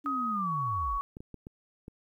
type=linear sweep; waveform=sine; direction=down; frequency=292.3 to 34.7 Hz; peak=-34 dBFS; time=0.04-0.99 s; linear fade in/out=20 ms
type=tone with pitch glide; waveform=sine; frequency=1259 to 1121.6 Hz; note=D#6 to C#6; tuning=+20 to +20 cents; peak=-29 dBFS; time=0.06-1.01 s; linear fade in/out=0 ms; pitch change=-200 cents; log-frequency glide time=0.31-0.51 s
type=clicks; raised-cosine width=3 ms; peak=-30 dBFS; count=5; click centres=1.169 / 1.205 / 1.343 / 1.469 / 1.881 s
effects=11-bit

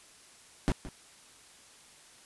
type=noise with echo; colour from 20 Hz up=brown; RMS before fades=-26 dBFS; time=0.68-0.72 s; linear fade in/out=0 ms; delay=170 ms; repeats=1; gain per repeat=-15 dB; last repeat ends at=0.89 s; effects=white hiss -56 dBFS RMS until 2.25 s + resampled to 24000 Hz

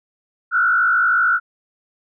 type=tone with frequency modulation; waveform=sine; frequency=1424 Hz; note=F6; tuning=33 cents sharp; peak=-13 dBFS; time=0.51-1.4 s; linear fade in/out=50 ms; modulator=52.8 Hz; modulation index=1.5; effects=none

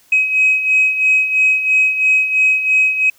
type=beating tone pair; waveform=sine; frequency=2536 / 2539 Hz; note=D#7 / D#7; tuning=+32 / +34 cents; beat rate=3 Hz; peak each=-17 / -11 dBFS; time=0.12-3.1 s; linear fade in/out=5 ms; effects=tanh soft clip ceiling -5 dBFS + white hiss -52 dBFS RMS until 3.18 s

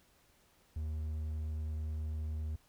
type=tone; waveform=triangle; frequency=77.4 Hz; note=D#2; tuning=9 cents flat; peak=-33 dBFS; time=0.76-2.56 s; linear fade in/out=5 ms; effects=pink hiss -68 dBFS RMS until 2.68 s

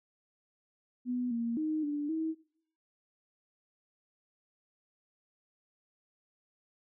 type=tone with pitch steps; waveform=sine; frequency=247.5 / 233 / 310.6 / 292.5 / 320 Hz; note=B3 / A#3 / D#4 / D4 / D#4; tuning=+4 / -1 / -3 / -7 / +49 cents; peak=-30 dBFS; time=1.05-2.35 s; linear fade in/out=50 ms; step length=260 ms; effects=noise-tail reverb RT60 0.6 s tail -18 dB re dry

